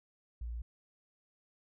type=tone; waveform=sine; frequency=58.27 Hz; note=A#1; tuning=in tune; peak=-37 dBFS; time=0.41-0.62 s; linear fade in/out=5 ms; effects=none